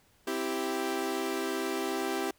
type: chord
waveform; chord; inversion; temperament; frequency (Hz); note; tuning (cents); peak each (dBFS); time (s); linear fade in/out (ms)
sawtooth; C major; none; equal; 261.6 / 329.6 / 392; C4 / E4 / G4; 0 / 0 / 0; -33 / -31 / -29; 0.27-2.31; 5
effects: pink hiss -65 dBFS RMS until 2.38 s